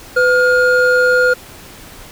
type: tone pair together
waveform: triangle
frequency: 502 / 1420 Hz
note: B4 / F6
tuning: +28 / +28 cents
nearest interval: octave + tritone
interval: 1800 cents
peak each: -10 dBFS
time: 0.16-1.34 s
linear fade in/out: 10 ms
effects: pink hiss -37 dBFS RMS until 2.11 s